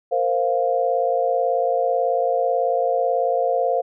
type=chord; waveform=sine; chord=Bb suspended second; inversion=none; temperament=just; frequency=466.2 / 524.4 / 699.2 Hz; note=Bb4 / C5 / F5; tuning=0 / +4 / +2 cents; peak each=-24 / -21 / -21 dBFS; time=0.11-3.82 s; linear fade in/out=20 ms; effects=none